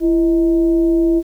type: tone with frequency modulation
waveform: sine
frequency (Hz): 334.8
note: E4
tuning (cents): +27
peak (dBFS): -11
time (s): 0-1.23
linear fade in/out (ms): 50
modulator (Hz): 298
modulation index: 0.33
effects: 8-bit